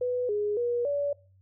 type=tone with pitch steps; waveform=sine; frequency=495.5 / 415.5 / 480.1 / 573 Hz; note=B4 / G#4 / B4 / D5; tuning=+6 / +1 / -49 / -43 cents; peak=-25 dBFS; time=0.01-1.13 s; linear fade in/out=5 ms; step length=280 ms; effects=noise-tail reverb RT60 0.4 s tail -23 dB re dry + added 95 Hz sine -57 dBFS peak until 1.41 s